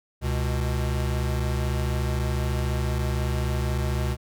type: tone pair together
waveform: square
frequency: 69.3 / 123.48 Hz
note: C#2 / B2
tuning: 0 / 0 cents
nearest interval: minor seventh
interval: 1000 cents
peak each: -26 / -28 dBFS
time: 0.21-4.17 s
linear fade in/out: 50 ms
effects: none